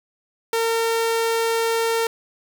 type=tone; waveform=sawtooth; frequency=456.3 Hz; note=A#4; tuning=37 cents flat; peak=-15 dBFS; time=0.53-2.07 s; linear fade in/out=2 ms; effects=none